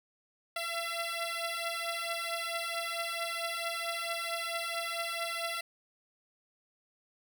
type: beating tone pair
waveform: 10% pulse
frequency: 673 / 677.5 Hz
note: E5 / E5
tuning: +36 / +47 cents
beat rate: 4.5 Hz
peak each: -28 / -28 dBFS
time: 0.56-5.61 s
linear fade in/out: 5 ms
effects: none